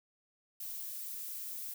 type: noise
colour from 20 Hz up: violet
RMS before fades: -42 dBFS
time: 0.6-1.74 s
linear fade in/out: 5 ms
effects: none